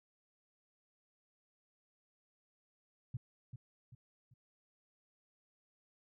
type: tone with echo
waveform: sine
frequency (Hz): 123.47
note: B2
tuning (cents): 0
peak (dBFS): -36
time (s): 3.14-3.17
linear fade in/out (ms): 5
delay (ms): 390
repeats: 3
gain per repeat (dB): -8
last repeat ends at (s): 4.34
effects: none